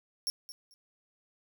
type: tone with echo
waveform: sawtooth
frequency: 5500 Hz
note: F8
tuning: 27 cents flat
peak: -27 dBFS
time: 0.27-0.3 s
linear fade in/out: 0 ms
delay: 220 ms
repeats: 2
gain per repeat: -14 dB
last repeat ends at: 0.74 s
effects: none